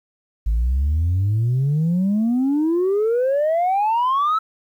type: exponential sweep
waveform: sine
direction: up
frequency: 51.91 to 1325 Hz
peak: -14 dBFS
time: 0.46-4.39 s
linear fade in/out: 10 ms
effects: tanh soft clip ceiling -14 dBFS + 9-bit